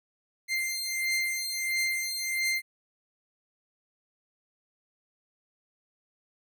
sawtooth beating tone pair, 2093 / 2094.5 Hz, C7 / C7, 0 / +1 cents, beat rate 1.5 Hz, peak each -28 / -27 dBFS, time 0.48-2.62 s, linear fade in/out 50 ms, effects none

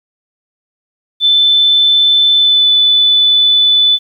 sine tone with pitch glide, 3523 to 3491 Hz, A7 to A7, +1 to -14 cents, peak -6 dBFS, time 1.2-3.99 s, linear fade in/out 50 ms, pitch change -15 cents, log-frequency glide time 2.35-2.69 s, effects 8-bit

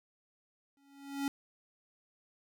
square tone with exponential growth, 278.6 Hz, C#4, 9 cents sharp, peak -30 dBFS, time 0.77-1.28 s, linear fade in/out 1 ms, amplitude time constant 110 ms, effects none

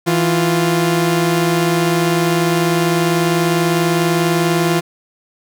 sawtooth tone pair together, 164.81 / 349.7 Hz, E3 / F4, 0 / +2 cents, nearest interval octave + minor second, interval 1302 cents, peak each -12 dBFS, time 0.06-4.81 s, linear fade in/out 20 ms, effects none

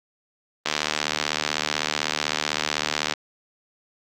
click train, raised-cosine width 0.2 ms, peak -4 dBFS, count 188, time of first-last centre 0.66-3.124 s, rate 75.9 Hz, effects high-pass 200 Hz 12 dB/octave + Opus 32 kbps

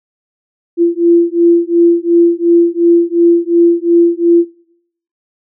sine beating tone pair, 340 / 342.8 Hz, F4 / F4, -46 / -32 cents, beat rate 2.8 Hz, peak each -10 dBFS, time 0.77-4.45 s, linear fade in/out 50 ms, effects noise-tail reverb RT60 0.7 s tail -19 dB re dry

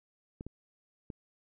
clicks, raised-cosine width 3 ms, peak -28 dBFS, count 3, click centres 0.409 / 0.466 / 1.102 s, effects none

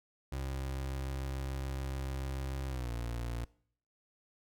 30% pulse tone with pitch glide, 66.9 to 58.58 Hz, C2 to A#1, +39 to +9 cents, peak -33 dBFS, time 0.32-3.45 s, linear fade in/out 5 ms, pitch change -230 cents, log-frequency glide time 2.68-2.92 s, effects noise-tail reverb RT60 0.6 s tail -22 dB re dry

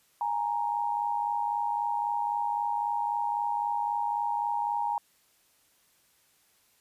sine tone pair together, 828.5 / 932.3 Hz, G#5 / A#5, -4 / 0 cents, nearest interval major second, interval 204 cents, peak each -30 / -29 dBFS, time 0.21-4.98 s, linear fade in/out 2 ms, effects white hiss -66 dBFS RMS until 6.8 s + resampled to 32000 Hz

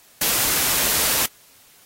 white noise, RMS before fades -20 dBFS, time 0.21-1.26 s, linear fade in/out 5 ms, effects white hiss -52 dBFS RMS until 1.85 s + AAC 48 kbps

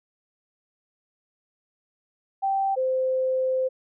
sine tone pair in turn, 780 / 518.8 Hz, G5 / C5, -9 / -15 cents, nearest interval perfect fifth, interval 706 cents, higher first, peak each -21 dBFS, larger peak neither, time 2.42-2.76 / 2.76-3.69 s, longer second, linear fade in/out 20 ms, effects none

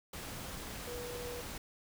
sine tone in noise, 486 Hz, B4, 28 cents flat, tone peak -42 dBFS, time 0.87-1.41 s, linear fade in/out 5 ms, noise pink, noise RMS -44 dBFS, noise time 0.13-1.58 s, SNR -1 dB, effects none

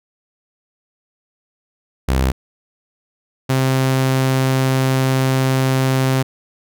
sawtooth tone pair in turn, 65.5 / 131.84 Hz, C2 / C3, +2 / +14 cents, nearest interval octave, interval 1212 cents, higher second, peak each -10 dBFS, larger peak neither, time 2.08-2.32 / 3.49-6.23 s, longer second, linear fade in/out 10 ms, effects none

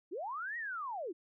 sine linear two-way sweep, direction up then down, 293.7 to 1926 to 293.7 Hz, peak -37 dBFS, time 0.11-1.13 s, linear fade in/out 20 ms, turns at 0.57 s, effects none

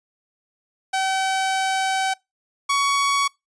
sawtooth tone pair in turn, 765 / 1121.3 Hz, G5 / C#6, -42 / +20 cents, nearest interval perfect fifth, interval 662 cents, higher second, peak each -16 / -14 dBFS, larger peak second, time 0.93-2.14 / 2.69-3.28 s, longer first, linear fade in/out 10 ms, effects noise-tail reverb RT60 0.2 s tail -24 dB re dry + resampled to 22050 Hz

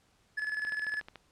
triangle tone with tremolo, 1713 Hz, A6, 47 cents flat, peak -28 dBFS, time 0.37-1.01 s, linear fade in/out 10 ms, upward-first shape square, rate 20 Hz, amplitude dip 55%
click train, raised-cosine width 0.3 ms, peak -29 dBFS, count 8, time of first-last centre 0.65-1.157 s, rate 13.8 Hz
effects pink hiss -68 dBFS RMS until 1.31 s + low-pass 9000 Hz 12 dB/octave

